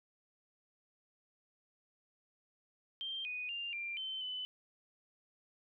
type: tone with pitch steps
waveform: sine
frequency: 3163 / 2483 / 2795 / 2377 / 3081 / 3013 Hz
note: G7 / D#7 / F7 / D7 / G7 / F#7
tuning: +15 / -4 / +1 / +20 / -31 / +31 cents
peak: -38 dBFS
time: 3.01-4.45 s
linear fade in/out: 0 ms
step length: 240 ms
effects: none